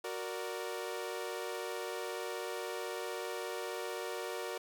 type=chord; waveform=sawtooth; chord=Gb augmented; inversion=none; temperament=equal; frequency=370 / 466.2 / 587.3 Hz; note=Gb4 / Bb4 / D5; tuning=0 / 0 / 0 cents; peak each=-38 / -37 / -40 dBFS; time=0.04-4.58 s; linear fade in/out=5 ms; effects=none